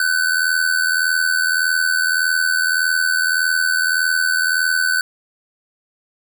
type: tone with amplitude modulation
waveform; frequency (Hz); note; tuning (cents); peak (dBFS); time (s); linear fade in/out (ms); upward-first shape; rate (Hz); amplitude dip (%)
square; 1510; F#6; +35; -13; 0-5.01; 2; sine; 81.7; 65
effects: none